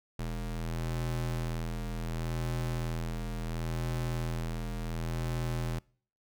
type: ring-modulated tone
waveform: 35% pulse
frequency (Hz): 82.3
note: E2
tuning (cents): -2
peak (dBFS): -27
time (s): 0.19-5.79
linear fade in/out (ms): 5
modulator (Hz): 40.8
effects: noise-tail reverb RT60 0.5 s tail -26 dB re dry